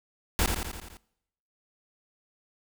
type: noise with echo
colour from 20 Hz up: pink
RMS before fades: -24 dBFS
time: 0.39-0.46 s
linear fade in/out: 0 ms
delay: 85 ms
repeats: 6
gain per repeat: -4 dB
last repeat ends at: 0.97 s
effects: noise-tail reverb RT60 0.8 s tail -22 dB re dry